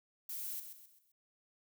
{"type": "noise with echo", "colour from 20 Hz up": "violet", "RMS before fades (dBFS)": -42, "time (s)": [0.29, 0.6], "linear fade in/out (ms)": 5, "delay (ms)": 130, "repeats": 4, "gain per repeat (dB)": -8, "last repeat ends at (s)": 1.12, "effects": []}